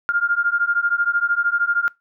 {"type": "beating tone pair", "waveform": "sine", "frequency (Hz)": [1400, 1413], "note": ["F6", "F6"], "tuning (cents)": [4, 20], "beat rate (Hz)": 13, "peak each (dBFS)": -20, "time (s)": [0.09, 1.88], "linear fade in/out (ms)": 0, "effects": ["noise-tail reverb RT60 0.2 s tail -23 dB re dry"]}